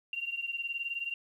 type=beating tone pair; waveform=sine; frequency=2764 / 2783 Hz; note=F7 / F7; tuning=-19 / -7 cents; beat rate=19 Hz; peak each=-35 / -38 dBFS; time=0.13-1.14 s; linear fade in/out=2 ms; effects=11-bit